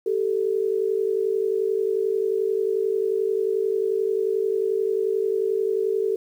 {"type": "tone pair together", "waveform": "sine", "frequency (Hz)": [389.3, 440.6], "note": ["G4", "A4"], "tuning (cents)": [-12, 2], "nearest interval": "major second", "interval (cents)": 214, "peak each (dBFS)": -23, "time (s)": [0.06, 6.16], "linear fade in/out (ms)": 5, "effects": ["9-bit"]}